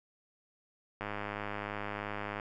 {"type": "click train", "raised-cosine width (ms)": 0.5, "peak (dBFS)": -22, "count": 144, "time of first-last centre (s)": [1.01, 2.398], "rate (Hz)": 103, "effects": []}